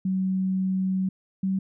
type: tone pair in turn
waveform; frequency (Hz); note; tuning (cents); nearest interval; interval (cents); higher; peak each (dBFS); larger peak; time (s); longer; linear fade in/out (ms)
sine; 188.5 / 191.13; F#3 / G3; +32 / -44; unison; 24; second; -22; neither; 0.05-1.09 / 1.43-1.59; first; 5
effects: none